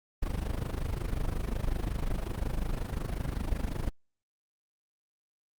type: noise with amplitude modulation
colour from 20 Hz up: brown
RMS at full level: -28 dBFS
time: 0.22-3.9 s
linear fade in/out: 10 ms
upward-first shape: sine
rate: 25.5 Hz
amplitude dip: 80%
effects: Opus 32 kbps